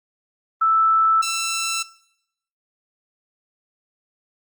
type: tone pair in turn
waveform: sine / 10% pulse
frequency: 1318.5 / 1334.6 Hz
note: E6 / E6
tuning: 0 / +21 cents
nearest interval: unison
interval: 21 cents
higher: second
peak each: -14 dBFS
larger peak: neither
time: 0.61-1.22 / 1.22-1.83 s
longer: neither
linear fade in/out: 10 ms
effects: noise-tail reverb RT60 0.8 s tail -20 dB re dry + Opus 32 kbps